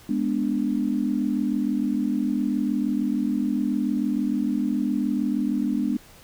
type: chord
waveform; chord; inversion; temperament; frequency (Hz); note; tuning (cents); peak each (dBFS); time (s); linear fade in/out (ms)
sine; G# diminished; none; equal; 207.7 / 246.9 / 293.7; G#3 / B3 / D4; 0 / 0 / 0; -26 / -25 / -26; 0.09-5.97; 5
effects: pink hiss -50 dBFS RMS until 6.23 s